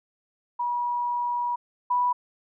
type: tone pair in turn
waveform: sine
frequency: 966 / 982.9 Hz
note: B5 / B5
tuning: -39 / -9 cents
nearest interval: unison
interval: 30 cents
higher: second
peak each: -24 / -20 dBFS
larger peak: second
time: 0.59-1.56 / 1.9-2.13 s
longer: first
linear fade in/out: 10 ms
effects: none